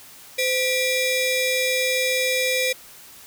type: ring-modulated tone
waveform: sawtooth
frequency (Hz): 1445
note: F#6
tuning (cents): -41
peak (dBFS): -13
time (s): 0.38-2.73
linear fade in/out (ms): 10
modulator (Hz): 932
effects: white hiss -45 dBFS RMS until 3.26 s